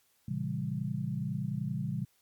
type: tone cluster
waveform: sine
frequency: 116.2 / 138.5 / 168.4 / 199.9 Hz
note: A#2 / C#3 / E3 / G3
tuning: -5 / -1 / +37 / +34 cents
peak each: -38 / -35 / -37 / -37 dBFS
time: 0.28-2.05 s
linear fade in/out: 5 ms
effects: white hiss -70 dBFS RMS until 2.21 s + MP3 96 kbps